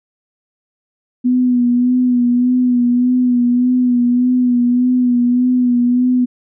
sine tone with vibrato, 246.9 Hz, B3, in tune, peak -10 dBFS, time 1.24-6.26 s, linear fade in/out 20 ms, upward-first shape sine, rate 1.7 Hz, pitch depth 34 cents each way, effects none

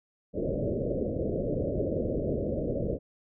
white low-pass noise, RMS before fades -30 dBFS, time 0.33-2.99 s, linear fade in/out 50 ms, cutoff 610 Hz, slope 96 dB/octave, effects none

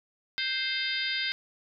harmonic tone with a mistuned harmonic, 523.3 Hz, C5, in tune, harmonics 3 / 4 / 5 / 6 / 7 / 8 / 9, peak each -35 / -33 / -40 / -37 / -34 / -41 / -35 dBFS, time 0.38-1.32 s, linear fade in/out 0 ms, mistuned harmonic 9, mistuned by +43 cents, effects none

